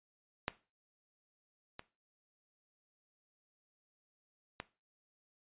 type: clicks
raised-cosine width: 0.3 ms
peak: -16 / -28 / -23 dBFS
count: 3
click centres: 0.481 / 1.794 / 4.601 s
effects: noise-tail reverb RT60 0.3 s tail -17 dB re dry + resampled to 8000 Hz